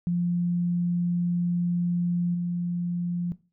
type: tone with level steps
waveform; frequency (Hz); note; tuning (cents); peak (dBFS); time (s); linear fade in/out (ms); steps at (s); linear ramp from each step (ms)
sine; 174.61; F3; 0; -22 / -25; 0.07-3.32; 0; 2.34; 10
effects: noise-tail reverb RT60 0.3 s tail -17 dB re dry